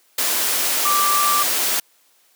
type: tone in noise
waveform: sine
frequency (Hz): 1174.7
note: D6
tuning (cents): 0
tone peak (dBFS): -17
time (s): 0.85-1.43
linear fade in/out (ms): 5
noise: white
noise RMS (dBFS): -20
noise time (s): 0.18-1.8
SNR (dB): 0
effects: white hiss -58 dBFS RMS until 2.35 s + high-pass 300 Hz 12 dB/octave